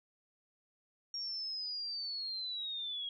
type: linear sweep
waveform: sine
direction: down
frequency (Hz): 5588 to 3276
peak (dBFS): -37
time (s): 1.14-3.09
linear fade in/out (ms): 2
effects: none